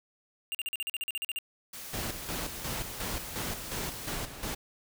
square tone bursts, 2794 Hz, F7, in tune, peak -32 dBFS, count 13, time 0.52-1.387 s, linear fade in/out 0 ms, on 27 ms, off 43 ms
white noise, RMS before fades -43 dBFS, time 1.73-4.15 s, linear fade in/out 5 ms
pink noise with tremolo, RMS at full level -35 dBFS, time 1.93-4.55 s, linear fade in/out 10 ms, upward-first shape square, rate 2.8 Hz, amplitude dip 65%
effects none

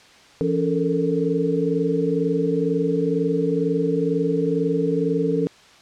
sine tone cluster, 169.3 / 280.6 / 436 / 458.1 Hz, E3 / C#4 / A4 / A#4, +46 / +21 / -16 / -30 cents, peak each -24 dBFS, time 0.41-5.47 s, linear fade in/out 0 ms, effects white hiss -49 dBFS RMS until 5.81 s + low-pass 5000 Hz 12 dB/octave

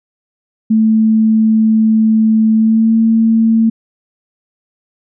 sine tone with pitch glide, 220 to 225 Hz, A3 to A3, 0 to +39 cents, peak -7 dBFS, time 0.7-3.7 s, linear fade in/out 10 ms, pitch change +39 cents, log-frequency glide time 2.55-2.94 s, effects none

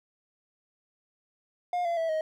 triangle tone with pitch steps, 711 / 682.4 / 655 / 628.7 Hz, F5 / F5 / E5 / D#5, +31 / -40 / -11 / +18 cents, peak -24 dBFS, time 1.73-2.21 s, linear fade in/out 2 ms, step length 120 ms, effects none

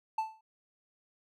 triangle tone with exponential decay, 880 Hz, A5, in tune, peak -24 dBFS, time 0.18-0.41 s, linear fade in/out 5 ms, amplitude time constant 49 ms, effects none

